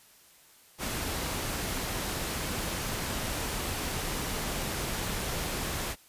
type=noise; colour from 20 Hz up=pink; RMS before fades=-33 dBFS; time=0.78-5.96 s; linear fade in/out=50 ms; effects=white hiss -58 dBFS RMS until 6.08 s + resampled to 32000 Hz